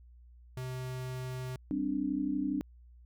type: tone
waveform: square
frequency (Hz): 128.1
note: C3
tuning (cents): -36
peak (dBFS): -37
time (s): 0.57-1.56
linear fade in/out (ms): 2
type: chord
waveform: sine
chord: G suspended fourth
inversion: none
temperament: equal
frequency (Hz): 196 / 261.6 / 293.7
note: G3 / C4 / D4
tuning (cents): 0 / 0 / 0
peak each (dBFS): -38 / -34 / -32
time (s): 1.71-2.61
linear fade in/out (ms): 0
effects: added 60 Hz sine -53 dBFS peak until 3.05 s